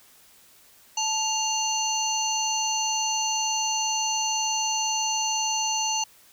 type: harmonic tone with a mistuned harmonic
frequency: 873 Hz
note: A5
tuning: 14 cents flat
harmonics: 1 / 3 / 5 / 7 / 8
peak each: -28 / -30 / -33 / -27 / -40 dBFS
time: 0.97-6.04 s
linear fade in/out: 5 ms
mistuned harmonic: 3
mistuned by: +120 cents
effects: white hiss -55 dBFS RMS until 6.32 s